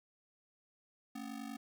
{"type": "ring-modulated tone", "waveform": "square", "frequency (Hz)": 249.7, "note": "B3", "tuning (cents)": 19, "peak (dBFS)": -40, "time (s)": [1.15, 1.57], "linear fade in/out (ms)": 5, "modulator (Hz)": 25.2, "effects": ["11-bit"]}